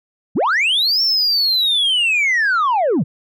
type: linear two-way sweep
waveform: sine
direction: up then down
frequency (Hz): 107.6 to 5480 to 107.6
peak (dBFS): -11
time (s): 0.35-3.04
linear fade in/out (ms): 20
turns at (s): 1.02
effects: tanh soft clip ceiling -12 dBFS